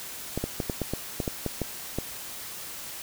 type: clicks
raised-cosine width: 2 ms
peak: -14 dBFS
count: 11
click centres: 0.376 / 0.44 / 0.602 / 0.698 / 0.817 / 0.936 / 1.202 / 1.278 / 1.463 / 1.617 / 1.986 s
effects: white hiss -39 dBFS RMS until 3.02 s